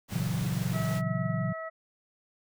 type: noise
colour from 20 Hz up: pink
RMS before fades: -40 dBFS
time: 0.08-1.02 s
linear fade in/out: 50 ms
type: chord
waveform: sine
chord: F# dominant seventh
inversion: first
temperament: equal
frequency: 116.54 / 138.59 / 164.81 / 185 Hz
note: A#2 / C#3 / E3 / F#3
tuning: 0 / 0 / 0 / 0 cents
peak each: -33 dBFS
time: 0.12-1.53 s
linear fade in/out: 10 ms
type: harmonic tone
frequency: 647 Hz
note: E5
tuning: 32 cents flat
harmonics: 1 / 2 / 3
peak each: -37 / -40 / -42 dBFS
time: 0.73-1.7 s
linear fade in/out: 20 ms
effects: none